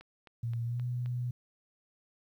click train, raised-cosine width 0.3 ms, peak -36 dBFS, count 5, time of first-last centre 0.01-1.06 s, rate 3.81 Hz
sine tone with pitch glide, 116.9 to 122.92 Hz, A#2 to B2, +5 to -8 cents, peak -31 dBFS, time 0.43-1.31 s, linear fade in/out 5 ms, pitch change +87 cents, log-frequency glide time 0.64-0.81 s
effects 11-bit

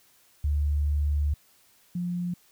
sine tone pair in turn, 73.2 / 176.38 Hz, D2 / F3, -5 / +17 cents, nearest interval octave + minor third, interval 1522 cents, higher second, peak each -22 / -27 dBFS, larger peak first, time 0.44-1.34 / 1.95-2.34 s, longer first, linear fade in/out 5 ms, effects white hiss -61 dBFS RMS until 2.51 s

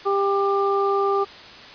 harmonic tone, 396.8 Hz, G4, 21 cents sharp, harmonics 1 / 2 / 3, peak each -20 / -26 / -23 dBFS, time 0.05-1.25 s, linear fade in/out 20 ms, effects white hiss -41 dBFS RMS until 1.74 s + resampled to 11025 Hz

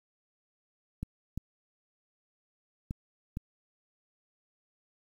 clicks, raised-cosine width 5 ms, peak -22 dBFS, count 4, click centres 1.03 / 1.376 / 2.909 / 3.371 s, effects 9-bit

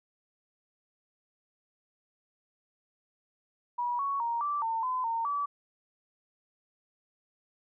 sine tone with pitch steps, 967 / 1114 / 935 / 1167 / 904 / 1017 / 915 / 1150 Hz, B5 / C#6 / A#5 / D6 / A5 / C6 / A#5 / D6, -37 / +8 / +5 / -11 / +47 / -50 / -32 / -37 cents, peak -28 dBFS, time 3.78-5.46 s, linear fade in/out 10 ms, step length 210 ms, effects none

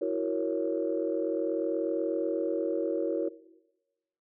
sine chord, F# dominant seventh, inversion third, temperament equal, 329.6 / 370 / 466.2 / 554.4 Hz, E4 / F#4 / A#4 / C#5, 0 / 0 / 0 / 0 cents, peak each -32 dBFS, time 0.01-3.29 s, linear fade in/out 10 ms, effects noise-tail reverb RT60 1.0 s tail -17 dB re dry + tanh soft clip ceiling -17 dBFS

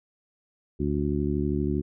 harmonic tone, 72.6 Hz, D2, 19 cents flat, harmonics 1 / 2 / 3 / 4 / 5, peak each -30 / -30 / -30 / -30 / -30 dBFS, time 0.79-1.82 s, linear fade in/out 20 ms, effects none

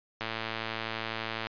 click train, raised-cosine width 0.3 ms, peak -17 dBFS, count 142, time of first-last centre 0.21-1.469 s, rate 112 Hz, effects resampled to 11025 Hz

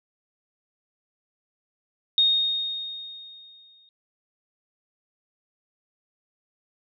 sine tone with exponential decay, 3709 Hz, A#7, 9 cents flat, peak -15 dBFS, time 2.18-3.89 s, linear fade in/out 1 ms, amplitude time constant 370 ms, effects none

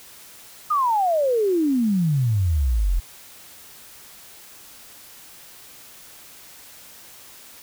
sine exponential sweep, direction down, 1258 to 39.7 Hz, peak -17 dBFS, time 0.7-3 s, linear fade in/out 10 ms, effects white hiss -45 dBFS RMS until 7.62 s

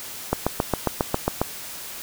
click train, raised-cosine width 1 ms, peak -5 dBFS, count 9, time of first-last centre 0.33-1.415 s, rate 7.37 Hz, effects white hiss -36 dBFS RMS until 2.02 s

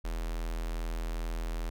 square tone with notch filter, 41.2 Hz, E1, in tune, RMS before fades -34 dBFS, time 0.04-1.7 s, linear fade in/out 10 ms, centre 130 Hz, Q 0.79, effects none

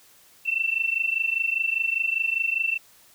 sine tone pair together, 2673 / 2698 Hz, E7 / E7, +23 / +40 cents, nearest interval unison, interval 17 cents, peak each -25 dBFS, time 0.45-2.78 s, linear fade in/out 20 ms, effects white hiss -55 dBFS RMS until 3.14 s

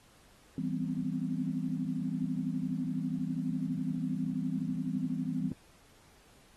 sine chord, C major seventh, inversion first, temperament equal with one note detuned, 164.81 / 196 / 249.5 / 261.6 Hz, E3 / G3 / B3 / C4, 0 / 0 / +18 / 0 cents, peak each -36 / -37 / -36 / -37 dBFS, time 0.58-5.52 s, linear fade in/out 2 ms, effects pink hiss -62 dBFS RMS until 6.56 s + AAC 32 kbps

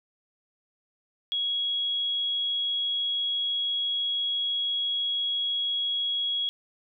sine tone, 3322 Hz, G#7, in tune, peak -25 dBFS, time 1.32-6.49 s, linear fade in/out 0 ms, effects none

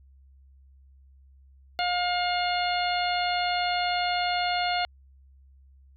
harmonic tone with a mistuned harmonic, 712 Hz, F5, 33 cents sharp, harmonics 1 / 2 / 3 / 4 / 5 / 6, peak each -26 / -33 / -33 / -34 / -37 / -34 dBFS, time 1.79-4.85 s, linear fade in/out 0 ms, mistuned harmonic 5, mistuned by -25 cents, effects added 67 Hz sine -52 dBFS peak until 5.96 s

